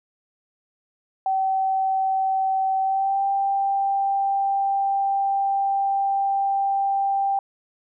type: tone with pitch glide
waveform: sine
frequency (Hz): 767 to 788.1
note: G5 to G5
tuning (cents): -38 to +9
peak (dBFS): -19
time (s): 1.26-7.39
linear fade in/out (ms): 2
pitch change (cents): +47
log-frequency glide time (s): 2.81-3.22
effects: none